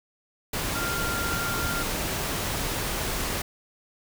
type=tone in noise; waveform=sine; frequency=1392 Hz; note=F6; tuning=6 cents flat; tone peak=-30 dBFS; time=0.75-1.83 s; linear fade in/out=5 ms; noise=pink; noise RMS=-29 dBFS; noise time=0.53-3.42 s; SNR=-4 dB; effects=none